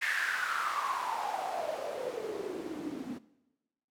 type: noise with band-pass filter sweep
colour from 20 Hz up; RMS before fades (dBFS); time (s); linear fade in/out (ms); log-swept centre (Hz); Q
white; -35; 0.01-3.19; 20; 1900 to 240; 7.3
effects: noise-tail reverb RT60 1.0 s tail -19 dB re dry